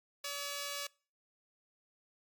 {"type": "tone pair together", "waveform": "5% pulse", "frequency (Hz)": [570, 1281.1], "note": ["C#5", "E6"], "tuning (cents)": [48, -50], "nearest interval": "octave + major second", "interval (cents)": 1402, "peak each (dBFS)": [-27, -34], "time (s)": [0.24, 0.87], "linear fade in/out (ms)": 5, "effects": ["noise-tail reverb RT60 0.4 s tail -25 dB re dry", "MP3 96 kbps"]}